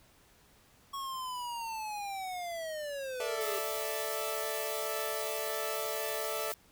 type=linear sweep; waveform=square; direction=down; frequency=1108.7 to 392.2 Hz; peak=-37 dBFS; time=0.93-3.59 s; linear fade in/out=10 ms
type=chord; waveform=sawtooth; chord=A suspended fourth; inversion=none; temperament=equal; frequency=440 / 587.3 / 659.3 Hz; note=A4 / D5 / E5; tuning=0 / 0 / 0 cents; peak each=-35 dBFS; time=3.2-6.52 s; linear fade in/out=2 ms
type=noise; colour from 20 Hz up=blue; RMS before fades=-41 dBFS; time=3.41-6.54 s; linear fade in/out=0 ms
effects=pink hiss -63 dBFS RMS until 6.71 s